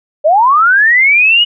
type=linear sweep; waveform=sine; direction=up; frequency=570 to 2943 Hz; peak=-5 dBFS; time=0.24-1.45 s; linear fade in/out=20 ms; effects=none